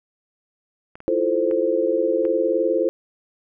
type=clicks; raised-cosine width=0.5 ms; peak=-24 dBFS; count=4; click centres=0.955 / 1.004 / 1.512 / 2.252 s
type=chord; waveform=sine; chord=F major seventh; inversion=third; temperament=equal; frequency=329.6 / 349.2 / 440 / 523.3 Hz; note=E4 / F4 / A4 / C5; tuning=0 / 0 / 0 / 0 cents; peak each=-25 / -24 / -23 / -21 dBFS; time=1.08-2.89 s; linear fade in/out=0 ms
effects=none